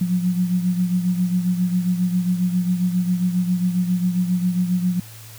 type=beating tone pair; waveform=sine; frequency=179.1 / 186.5 Hz; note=F3 / F#3; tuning=+44 / +14 cents; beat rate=7.4 Hz; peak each=-18 / -25 dBFS; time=0.01-5 s; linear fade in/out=5 ms; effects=added 111 Hz sine -40 dBFS peak until 5.38 s + white hiss -43 dBFS RMS until 5.38 s